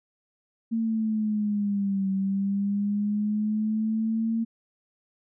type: linear two-way sweep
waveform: sine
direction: down then up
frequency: 228 to 192.2 to 228 Hz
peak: -23 dBFS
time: 0.71-4.45 s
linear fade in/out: 20 ms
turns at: 2.1 s
effects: none